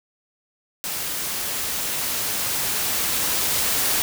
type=noise with level ramp; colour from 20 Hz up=white; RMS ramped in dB=-28 to -21 dBFS; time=0.84-4.02 s; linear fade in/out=0 ms; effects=none